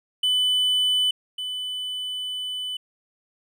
triangle tone pair in turn, 3000 / 3000 Hz, F#7 / F#7, +23 / +23 cents, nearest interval unison, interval 0 cents, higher neither, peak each -17 / -26 dBFS, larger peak first, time 0.23-1.11 / 1.38-2.77 s, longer second, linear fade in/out 5 ms, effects none

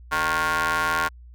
sawtooth ring-modulated tone, 161.2 Hz, E3, 38 cents flat, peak -14 dBFS, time 0.11-1.09 s, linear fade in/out 20 ms, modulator 1250 Hz, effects added 60 Hz sine -42 dBFS peak until 1.34 s

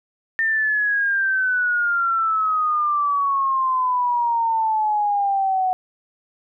sine exponential sweep, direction down, 1815 to 738 Hz, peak -17 dBFS, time 0.39-5.73 s, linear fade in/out 0 ms, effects none

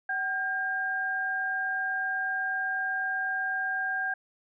sine tone pair together, 757.9 / 1606 Hz, F#5 / G6, +41 / +41 cents, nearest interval octave + minor second, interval 1300 cents, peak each -34 / -28 dBFS, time 0.09-4.14 s, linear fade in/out 5 ms, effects none

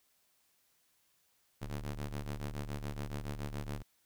sawtooth ring-modulated tone, 72.7 Hz, D2, 17 cents flat, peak -31 dBFS, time 1.61-3.83 s, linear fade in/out 20 ms, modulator 39.9 Hz, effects white hiss -73 dBFS RMS until 4.05 s

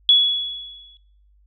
sine tone with exponential decay, 3381 Hz, G#7, 30 cents sharp, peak -8 dBFS, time 0.09-0.97 s, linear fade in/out 1 ms, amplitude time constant 190 ms, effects noise-tail reverb RT60 0.7 s tail -22 dB re dry + added 50 Hz sine -53 dBFS peak until 1.46 s

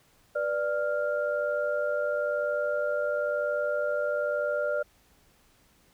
sine tone cluster, 489 / 590 / 1397 Hz, B4 / D5 / F6, -17 / +8 / 0 cents, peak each -33 / -27 / -33 dBFS, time 0.35-4.83 s, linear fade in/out 10 ms, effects pink hiss -63 dBFS RMS until 5.93 s

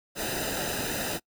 pink noise with comb filter, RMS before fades -31 dBFS, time 0.15-1.2 s, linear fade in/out 50 ms, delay 0.9 ms, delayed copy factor -0.75, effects noise-tail reverb RT60 0.1 s tail -25 dB re dry

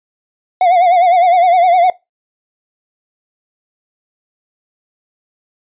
triangle tone with vibrato, 714 Hz, F5, 38 cents sharp, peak -5 dBFS, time 0.61-1.9 s, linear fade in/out 2 ms, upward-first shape sine, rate 9.8 Hz, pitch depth 88 cents each way, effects noise-tail reverb RT60 0.2 s tail -20 dB re dry + resampled to 8000 Hz

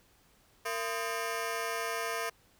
15% pulse ring-modulated tone, 568 Hz, C#5, 42 cents sharp, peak -23 dBFS, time 0.65-2.3 s, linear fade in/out 10 ms, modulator 108 Hz, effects pink hiss -65 dBFS RMS until 2.59 s

